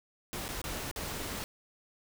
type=noise with dropouts; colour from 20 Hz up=pink; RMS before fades=-38 dBFS; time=0.33-1.44 s; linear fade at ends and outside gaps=0 ms; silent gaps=0.481-0.489 / 0.616-0.641 / 0.913-0.961 s; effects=none